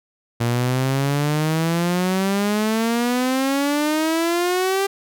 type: exponential sweep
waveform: sawtooth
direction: up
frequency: 116.54 to 397.1 Hz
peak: -14 dBFS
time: 0.4-4.87 s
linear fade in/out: 10 ms
effects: none